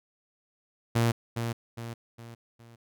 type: tone with echo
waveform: sawtooth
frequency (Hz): 116.54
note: A#2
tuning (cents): 0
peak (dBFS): -18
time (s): 0.95-1.12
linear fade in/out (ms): 10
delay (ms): 410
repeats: 4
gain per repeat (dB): -7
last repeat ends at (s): 2.76
effects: none